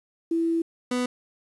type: tone pair in turn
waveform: sine / 30% pulse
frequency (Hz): 331.5 / 248.3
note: E4 / B3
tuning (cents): +10 / +9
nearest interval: perfect fourth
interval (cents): 501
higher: first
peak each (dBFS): -21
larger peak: neither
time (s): 0.31-0.62 / 0.91-1.06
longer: first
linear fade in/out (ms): 5
effects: resampled to 24000 Hz + 9-bit